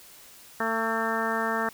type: harmonic tone with a mistuned harmonic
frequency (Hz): 225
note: A3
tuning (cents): +39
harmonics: 1 / 2 / 3 / 4 / 5 / 6 / 7 / 8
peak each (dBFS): -33 / -33 / -33 / -33 / -33 / -33 / -33 / -33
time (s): 0.6-1.69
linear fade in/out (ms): 2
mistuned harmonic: 6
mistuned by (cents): -22
effects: white hiss -50 dBFS RMS until 1.73 s